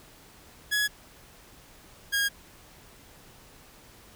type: tone pair in turn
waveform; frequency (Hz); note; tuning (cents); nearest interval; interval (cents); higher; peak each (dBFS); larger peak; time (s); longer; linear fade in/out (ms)
sawtooth; 1682 / 1632.2; G#6 / G#6; +22 / -31; minor second; 53; first; -20; neither; 0.71-0.88 / 2.12-2.29; neither; 20
effects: pink hiss -53 dBFS RMS until 4.15 s